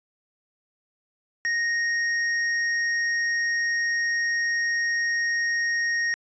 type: tone with tanh clipping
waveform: sine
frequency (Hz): 1864.7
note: A#6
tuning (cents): 0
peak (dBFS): -24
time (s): 1.45-6.14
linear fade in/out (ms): 0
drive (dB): 12
effects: resampled to 16000 Hz